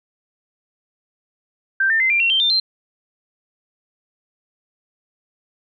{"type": "tone with pitch steps", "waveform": "sine", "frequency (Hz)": [1568, 1801.2, 2069, 2377, 2730, 3136, 3602, 4138], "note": ["G6", "A6", "C7", "D7", "F7", "G7", "A7", "C8"], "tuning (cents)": [0, 40, -20, 20, -40, 0, 40, -20], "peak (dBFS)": -14, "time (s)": [1.8, 2.6], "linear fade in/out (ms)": 5, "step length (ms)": 100, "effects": []}